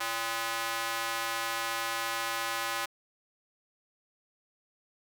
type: tone with high-pass filter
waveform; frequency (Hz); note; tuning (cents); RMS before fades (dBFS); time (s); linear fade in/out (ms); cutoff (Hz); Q
square; 114.3; A#2; -34; -33; 0-2.86; 10; 1100; 1.1
effects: none